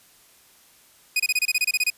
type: tone bursts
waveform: sawtooth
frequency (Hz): 2489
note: D#7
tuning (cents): 0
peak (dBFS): -15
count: 12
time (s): 1.16-1.902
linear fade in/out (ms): 5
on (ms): 38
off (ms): 26
effects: white hiss -55 dBFS RMS until 1.97 s + resampled to 32000 Hz